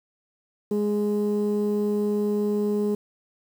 sine tone pair together, 207.7 / 415.4 Hz, G#3 / G#4, 0 / 0 cents, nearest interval octave, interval 1200 cents, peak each -22 dBFS, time 0.71-2.95 s, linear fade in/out 5 ms, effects tanh soft clip ceiling -18 dBFS + 8-bit

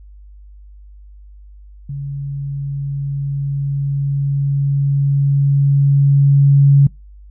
sine tone with level ramp, 140 Hz, C#3, 18 cents sharp, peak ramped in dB -22 to -5 dBFS, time 1.89-6.87 s, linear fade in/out 5 ms, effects noise-tail reverb RT60 0.2 s tail -24 dB re dry + added 50 Hz sine -37 dBFS peak until 7.3 s

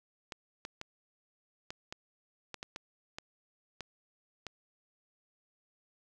clicks, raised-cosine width 0.2 ms, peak -23 dBFS, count 11, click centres 0.322 / 0.651 / 0.814 / 1.705 / 1.925 / 2.543 / 2.629 / 2.761 / 3.185 / 3.807 / 4.467 s, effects none

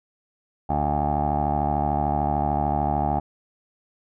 15% pulse tone with low-pass filter, 73.42 Hz, D2, in tune, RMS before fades -23 dBFS, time 0.69-3.2 s, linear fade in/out 10 ms, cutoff 800 Hz, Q 8.3, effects none

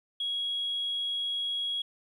sine tone, 3316 Hz, G#7, 3 cents flat, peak -28 dBFS, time 0.2-1.82 s, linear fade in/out 5 ms, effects tanh soft clip ceiling -24 dBFS + 11-bit

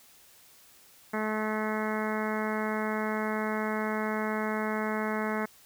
harmonic tone, 215.7 Hz, A3, 34 cents flat, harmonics 1 / 2 / 3 / 4 / 5 / 6 / 7 / 8 / 9 / 10, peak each -32 / -35 / -37 / -38 / -39 / -40 / -40 / -41 / -42 / -42 dBFS, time 1.13-5.46 s, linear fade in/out 10 ms, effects white hiss -57 dBFS RMS until 5.65 s

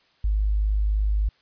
sine tone, 51.7 Hz, G#1, 7 cents flat, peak -19 dBFS, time 0.24-1.29 s, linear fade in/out 5 ms, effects white hiss -62 dBFS RMS until 1.41 s + resampled to 11025 Hz

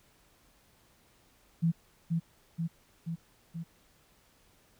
sine tone with echo, 166 Hz, E3, 12 cents sharp, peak -23 dBFS, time 1.62-1.72 s, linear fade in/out 20 ms, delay 480 ms, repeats 4, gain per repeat -3 dB, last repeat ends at 3.64 s, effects pink hiss -65 dBFS RMS until 4.79 s

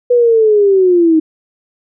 sine linear sweep, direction down, 493.9 to 311.1 Hz, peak -6 dBFS, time 0.1-1.2 s, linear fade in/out 10 ms, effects none

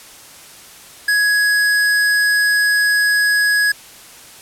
square tone, 1670 Hz, G#6, 9 cents sharp, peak -13 dBFS, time 1.08-3.72 s, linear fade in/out 5 ms, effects white hiss -40 dBFS RMS until 4.41 s + low-pass 12000 Hz 12 dB/octave

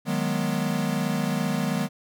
square chord, G# minor seventh, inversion second, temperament equal with one note detuned, 155.56 / 185 / 207.7 / 243 Hz, D#3 / F#3 / G#3 / B3, 0 / 0 / 0 / -28 cents, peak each -30 dBFS, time 0.05-1.89 s, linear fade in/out 50 ms, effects none

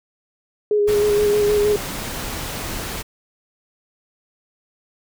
sine tone with vibrato, 415.3 Hz, G#4, in tune, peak -14 dBFS, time 0.71-1.76 s, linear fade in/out 2 ms, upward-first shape square, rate 6.4 Hz, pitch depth 18 cents each way
pink noise, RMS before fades -28 dBFS, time 0.87-3.03 s, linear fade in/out 20 ms
effects none

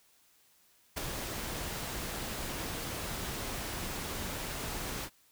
pink noise with ADSR envelope, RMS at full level -32 dBFS, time 0.96-5.1 s, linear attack 19 ms, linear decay 5 ms, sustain -6 dB, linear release 60 ms, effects white hiss -66 dBFS RMS until 5.31 s

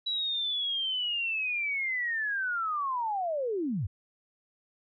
sine linear sweep, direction down, 3928 to 77.78 Hz, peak -28 dBFS, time 0.06-3.87 s, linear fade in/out 10 ms, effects none

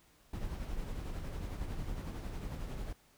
brown noise with tremolo, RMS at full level -38 dBFS, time 0.33-2.93 s, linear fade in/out 5 ms, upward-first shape sine, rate 11 Hz, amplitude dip 40%, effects pink hiss -66 dBFS RMS until 3.17 s

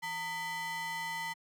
square ring-modulated tone, 538 Hz, C5, 48 cents sharp, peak -33 dBFS, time 0.02-1.34 s, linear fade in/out 20 ms, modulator 1450 Hz, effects high-pass 200 Hz 12 dB/octave

